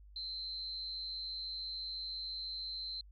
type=tone with amplitude modulation; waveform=sine; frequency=4093 Hz; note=C8; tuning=39 cents flat; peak=-37 dBFS; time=0.16-3.01 s; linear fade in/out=2 ms; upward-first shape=sine; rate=270 Hz; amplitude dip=45%; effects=added 50 Hz sine -54 dBFS peak until 3.11 s